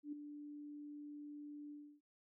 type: tone with ADSR envelope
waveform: sine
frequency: 293.7 Hz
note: D4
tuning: in tune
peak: -40 dBFS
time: 0.03-2.01 s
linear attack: 96 ms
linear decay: 6 ms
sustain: -8 dB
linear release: 300 ms
effects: none